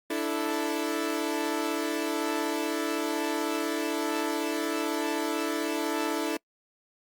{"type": "chord", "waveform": "sawtooth", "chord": "D suspended second", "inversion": "none", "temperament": "equal", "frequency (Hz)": [293.7, 329.6, 440], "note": ["D4", "E4", "A4"], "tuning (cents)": [0, 0, 0], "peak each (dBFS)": [-28, -27, -29], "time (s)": [0.1, 6.37], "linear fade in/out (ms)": 5, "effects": ["noise-tail reverb RT60 0.1 s tail -26 dB re dry", "Opus 32 kbps"]}